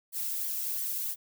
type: noise with flanger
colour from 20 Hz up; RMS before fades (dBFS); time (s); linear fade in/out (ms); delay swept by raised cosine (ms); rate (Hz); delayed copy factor
violet; -33; 0.12-1.16; 50; 0.75 to 1.71; 2.9; -0.6
effects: none